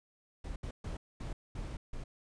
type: noise bursts at uneven times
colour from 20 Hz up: brown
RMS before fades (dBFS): -40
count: 6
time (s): 0.44-0.56 / 0.63-0.71 / 0.84-0.97 / 1.2-1.33 / 1.55-1.77 / 1.93-2.04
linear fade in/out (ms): 5
effects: resampled to 22050 Hz